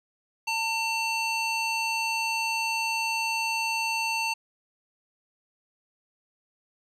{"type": "tone with band-pass filter", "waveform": "square", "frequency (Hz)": 900, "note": "A5", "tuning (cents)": 39, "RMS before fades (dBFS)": -28, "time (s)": [0.47, 4.34], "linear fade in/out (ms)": 10, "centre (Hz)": 3300, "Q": 1.2, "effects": []}